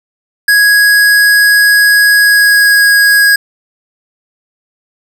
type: tone with pitch glide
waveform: square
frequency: 1661.2 to 1649.7 Hz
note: G#6 to G#6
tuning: 0 to -12 cents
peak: -5 dBFS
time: 0.48-3.36 s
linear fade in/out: 5 ms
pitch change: -12 cents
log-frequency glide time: 2.2-2.89 s
effects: none